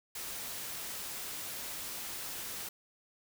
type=noise; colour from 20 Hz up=white; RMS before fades=-41 dBFS; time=0.15-2.69 s; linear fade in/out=5 ms; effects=none